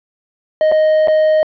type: tone with dropouts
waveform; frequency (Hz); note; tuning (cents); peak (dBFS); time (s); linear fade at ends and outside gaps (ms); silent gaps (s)
triangle; 622.3; D#5; 0; -7; 0.61-1.43; 1; 0.716-0.721 / 1.074-1.082
effects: resampled to 11025 Hz + 8-bit